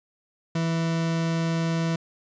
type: tone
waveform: 40% pulse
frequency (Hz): 164.81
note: E3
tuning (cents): 0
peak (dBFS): -22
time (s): 0.55-1.96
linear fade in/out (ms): 5
effects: resampled to 16000 Hz